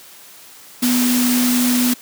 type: tone in noise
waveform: sine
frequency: 246.9 Hz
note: B3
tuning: in tune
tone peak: -14 dBFS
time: 0.82-1.94 s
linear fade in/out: 10 ms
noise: white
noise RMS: -21 dBFS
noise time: 0.82-1.94 s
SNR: +4 dB
effects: white hiss -42 dBFS RMS until 2.01 s + high-pass 150 Hz 12 dB/octave